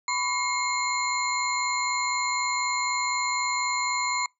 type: tone cluster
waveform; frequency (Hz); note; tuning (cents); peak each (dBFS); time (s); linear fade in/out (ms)
sine; 1001 / 1125 / 2151 / 4159 / 7070; B5 / C#6 / C7 / C8 / A8; +23 / +25 / +47 / -11 / +7; -29 / -33 / -29 / -33 / -33; 0.08-4.26; 2
effects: noise-tail reverb RT60 0.2 s tail -26 dB re dry